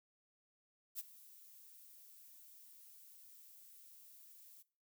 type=noise with ADSR envelope; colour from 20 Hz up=violet; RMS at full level=-41 dBFS; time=0.95-4.63 s; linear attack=44 ms; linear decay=23 ms; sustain=-19 dB; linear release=15 ms; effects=noise-tail reverb RT60 0.4 s tail -20 dB re dry